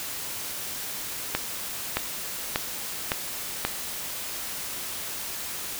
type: accelerating click train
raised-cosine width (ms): 0.3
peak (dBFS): -7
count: 5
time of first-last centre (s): 1.35-3.65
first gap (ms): 620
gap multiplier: 0.95
effects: white hiss -34 dBFS RMS until 5.79 s